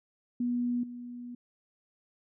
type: tone with level steps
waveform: sine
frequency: 243.1 Hz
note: B3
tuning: 27 cents flat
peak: -27 / -39 dBFS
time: 0.4-1.35 s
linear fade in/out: 5 ms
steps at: 0.83 s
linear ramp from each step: 5 ms
effects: none